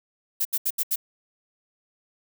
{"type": "noise bursts", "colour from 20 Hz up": "violet", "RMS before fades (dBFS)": -24, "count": 5, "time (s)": [0.4, 0.96], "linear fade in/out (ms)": 10, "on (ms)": 52, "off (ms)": 75, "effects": []}